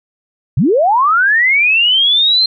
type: linear sweep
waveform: sine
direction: up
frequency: 98 to 4186 Hz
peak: -8 dBFS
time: 0.57-2.46 s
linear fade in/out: 5 ms
effects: none